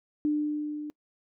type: tone with level ramp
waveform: sine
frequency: 298.9 Hz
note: D4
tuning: 31 cents sharp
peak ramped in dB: -22 to -34 dBFS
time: 0.25-0.9 s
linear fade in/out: 0 ms
effects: noise-tail reverb RT60 0.1 s tail -25 dB re dry